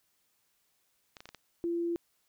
clicks, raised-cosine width 0.2 ms, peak -29 dBFS, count 5, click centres 1.168 / 1.205 / 1.256 / 1.29 / 1.347 s
sine tone, 341 Hz, F4, 41 cents flat, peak -29 dBFS, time 1.64-1.96 s, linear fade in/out 0 ms
effects white hiss -74 dBFS RMS until 2.28 s

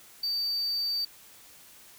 triangle tone, 4615 Hz, D8, 31 cents flat, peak -26 dBFS, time 0.23-1.05 s, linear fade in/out 5 ms, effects white hiss -53 dBFS RMS until 1.98 s

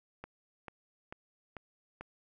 click train, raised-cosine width 0.5 ms, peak -28 dBFS, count 5, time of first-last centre 0.24-2.01 s, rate 2.26 Hz, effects none

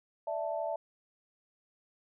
sine chord, D suspended second, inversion none, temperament equal, 587.3 / 659.3 / 880 Hz, D5 / E5 / A5, 0 / 0 / 0 cents, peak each -37 / -34 / -39 dBFS, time 0.27-0.76 s, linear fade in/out 5 ms, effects none

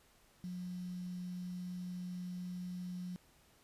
sine tone with quantisation, 179.9 Hz, F#3, 48 cents flat, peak -40 dBFS, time 0.44-3.16 s, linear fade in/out 0 ms, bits 10, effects pink hiss -67 dBFS RMS until 3.63 s + resampled to 32000 Hz

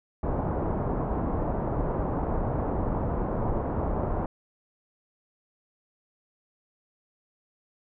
pink low-pass noise, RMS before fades -28 dBFS, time 0.23-4.26 s, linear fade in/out 2 ms, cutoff 1000 Hz, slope 24 dB/octave, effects none

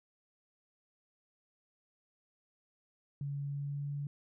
sine tone with pitch glide, 141.6 to 143.33 Hz, C#3 to D3, +37 to -42 cents, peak -35 dBFS, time 3.21-4.07 s, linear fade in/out 2 ms, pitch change +21 cents, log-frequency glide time 3.47-3.92 s, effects none

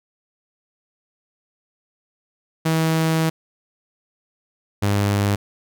sawtooth tone pair in turn, 161 / 101.42 Hz, E3 / G#2, -41 / -41 cents, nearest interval minor sixth, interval 800 cents, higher first, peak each -13 dBFS, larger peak neither, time 2.65-3.3 / 4.82-5.36 s, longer first, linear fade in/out 10 ms, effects none

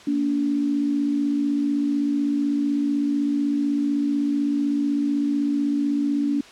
sine tone pair together, 231.2 / 287.1 Hz, A#3 / D4, -14 / -39 cents, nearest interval major third, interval 375 cents, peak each -27 / -20 dBFS, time 0.07-6.41 s, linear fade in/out 5 ms, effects white hiss -45 dBFS RMS until 6.51 s + low-pass 5000 Hz 12 dB/octave

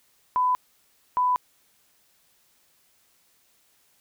sine tone pair in turn, 1001 / 996.7 Hz, B5 / B5, +23 / +16 cents, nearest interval unison, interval 7 cents, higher first, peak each -19 dBFS, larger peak neither, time 0.36-0.55 / 1.17-1.36 s, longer neither, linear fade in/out 0 ms, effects white hiss -64 dBFS RMS until 4 s

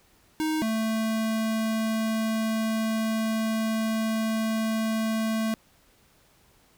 square tone pair in turn, 312.5 / 221.4 Hz, D#4 / A3, +8 / +11 cents, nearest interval tritone, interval 597 cents, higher first, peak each -25 dBFS, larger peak neither, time 0.4-0.62 / 0.62-5.54 s, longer second, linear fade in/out 0 ms, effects pink hiss -61 dBFS RMS until 6.77 s

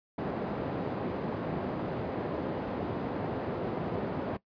white band-pass noise, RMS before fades -34 dBFS, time 0.18-4.37 s, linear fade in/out 5 ms, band 110 to 510 Hz, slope 12 dB/octave, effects noise-tail reverb RT60 0.1 s tail -19 dB re dry + resampled to 11025 Hz

